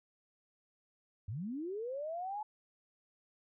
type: linear sweep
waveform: sine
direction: up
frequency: 87.31 to 866 Hz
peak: -37 dBFS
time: 1.28-2.43 s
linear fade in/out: 5 ms
effects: none